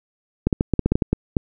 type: clicks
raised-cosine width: 3 ms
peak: -4 dBFS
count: 11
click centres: 0.47 / 0.528 / 0.609 / 0.737 / 0.793 / 0.86 / 0.92 / 0.955 / 1.022 / 1.13 / 1.368 s
effects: none